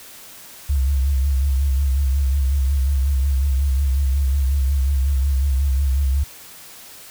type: tone with vibrato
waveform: sine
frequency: 68.1 Hz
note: C#2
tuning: 30 cents flat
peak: -15 dBFS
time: 0.69-6.24 s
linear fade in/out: 10 ms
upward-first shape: sine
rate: 5.5 Hz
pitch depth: 77 cents each way
effects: white hiss -41 dBFS RMS until 7.1 s